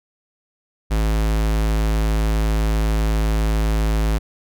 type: tone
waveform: square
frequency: 53.8 Hz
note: A1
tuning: 38 cents flat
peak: -17 dBFS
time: 0.9-4.19 s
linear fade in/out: 20 ms
effects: none